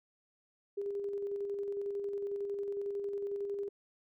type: tone with tremolo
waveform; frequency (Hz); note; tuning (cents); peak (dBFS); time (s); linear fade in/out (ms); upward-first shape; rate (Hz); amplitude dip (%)
sine; 402.5; G4; +46; -33; 0.77-3.69; 10; square; 11; 30
effects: none